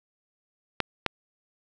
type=clicks; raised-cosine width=0.3 ms; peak=-7 dBFS; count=2; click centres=0.803 / 1.063 s; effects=none